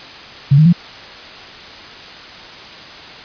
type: tone with pitch steps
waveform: sine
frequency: 140 / 155.34 / 172.36 Hz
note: C#3 / D#3 / F3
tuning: +18 / -2 / -22 cents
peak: -5 dBFS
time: 0.51-0.729 s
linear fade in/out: 10 ms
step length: 73 ms
effects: white hiss -34 dBFS RMS until 3.24 s + resampled to 11025 Hz